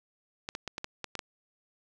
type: clicks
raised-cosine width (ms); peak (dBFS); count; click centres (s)
0.2; -18; 8; 0.489 / 0.551 / 0.677 / 0.781 / 0.844 / 1.043 / 1.153 / 1.192
effects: none